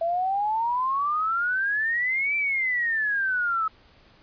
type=exponential two-way sweep; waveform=sine; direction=up then down; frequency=659.3 to 2350 to 1283 Hz; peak=-22 dBFS; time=0.01-3.68 s; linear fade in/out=5 ms; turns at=2.36 s; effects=pink hiss -56 dBFS RMS until 4.22 s + resampled to 11025 Hz